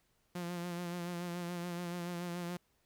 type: tone with vibrato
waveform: sawtooth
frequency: 174.61 Hz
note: F3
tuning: in tune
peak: -34 dBFS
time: 0.35-2.57 s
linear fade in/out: 5 ms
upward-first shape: sine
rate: 7 Hz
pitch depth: 35 cents each way
effects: pink hiss -75 dBFS RMS until 2.85 s